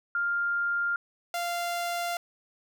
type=tone pair in turn; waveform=sine / sawtooth; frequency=1400 / 694 Hz; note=F6 / F5; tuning=+4 / -11 cents; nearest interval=octave; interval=1215 cents; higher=first; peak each=-25 dBFS; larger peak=neither; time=0.15-0.96 / 1.34-2.17 s; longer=second; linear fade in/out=2 ms; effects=none